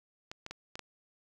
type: clicks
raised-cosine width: 0.2 ms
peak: -24 dBFS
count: 5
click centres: 0.315 / 0.464 / 0.51 / 0.755 / 0.793 s
effects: 10-bit